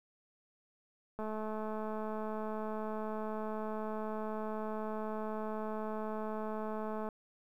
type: click train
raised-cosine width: 1 ms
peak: -27 dBFS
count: 1275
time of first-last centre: 1.19-7.088 s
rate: 216 Hz
effects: 11-bit